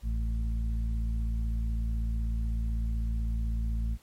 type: harmonic tone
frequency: 56 Hz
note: A1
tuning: 31 cents sharp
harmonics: 1 / 2 / 3 / 4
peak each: -27 / -39 / -46 / -42 dBFS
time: 0.02-3.98 s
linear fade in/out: 50 ms
effects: pink hiss -61 dBFS RMS until 4.02 s + MP3 64 kbps